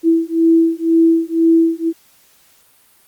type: beating tone pair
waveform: sine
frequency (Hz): 328.3 / 330.3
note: E4 / E4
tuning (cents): -7 / +4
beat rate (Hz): 2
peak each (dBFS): -13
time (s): 0.03-1.93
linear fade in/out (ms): 50
effects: white hiss -52 dBFS RMS until 3.07 s + Opus 48 kbps